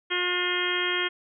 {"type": "harmonic tone with a mistuned harmonic", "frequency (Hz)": 358.3, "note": "F4", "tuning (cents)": 44, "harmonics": [1, 2, 3, 4, 5, 6, 7, 8, 9], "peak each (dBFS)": [-31, -42, -35, -32, -32, -31, -36, -35, -30], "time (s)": [0.1, 1.09], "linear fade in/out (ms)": 20, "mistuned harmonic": 6, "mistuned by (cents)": -34, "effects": []}